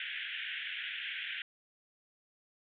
white band-pass noise, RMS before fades -40 dBFS, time 0-1.42 s, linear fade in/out 2 ms, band 1500 to 3400 Hz, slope 96 dB/octave, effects none

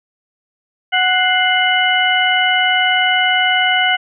harmonic tone with a mistuned harmonic, 740 Hz, F#5, in tune, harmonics 1 / 2 / 3 / 4, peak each -17 / -17 / -17 / -17 dBFS, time 0.92-3.97 s, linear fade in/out 20 ms, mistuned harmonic 3, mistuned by -95 cents, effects none

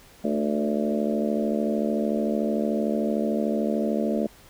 harmonic tone with a mistuned harmonic, 73.42 Hz, D2, in tune, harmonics 3 / 4 / 5 / 6 / 7 / 8 / 9, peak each -25 / -31 / -32 / -32 / -34 / -30 / -34 dBFS, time 0.24-4.27 s, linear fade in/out 5 ms, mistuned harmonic 4, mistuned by +22 cents, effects pink hiss -52 dBFS RMS until 4.49 s

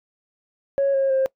sine tone with pitch steps, 553 / 541.9 / 531.1 Hz, C#5 / C#5 / C5, -4 / -39 / +26 cents, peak -15 dBFS, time 0.78-1.26 s, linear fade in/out 0 ms, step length 160 ms, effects noise-tail reverb RT60 0.1 s tail -23 dB re dry + tanh soft clip ceiling -14 dBFS

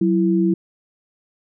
sine tone pair together, 186.7 / 332.7 Hz, F#3 / E4, +16 / +16 cents, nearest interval minor seventh, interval 1000 cents, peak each -17 dBFS, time 0.01-0.54 s, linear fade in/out 5 ms, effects none

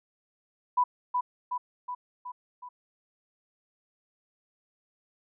sine tone with echo, 990 Hz, B5, 4 cents sharp, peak -20 dBFS, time 0.77-0.84 s, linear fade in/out 10 ms, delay 370 ms, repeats 5, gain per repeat -4 dB, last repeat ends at 2.69 s, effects none

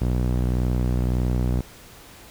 sawtooth tone with band-pass filter, 61.74 Hz, B1, in tune, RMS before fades -22 dBFS, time 0.01-1.61 s, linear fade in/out 5 ms, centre 140 Hz, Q 0.54, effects pink hiss -46 dBFS RMS until 2.3 s

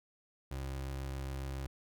30% pulse tone, 67.2 Hz, C2, 47 cents sharp, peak -35 dBFS, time 0.51-1.67 s, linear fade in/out 5 ms, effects none

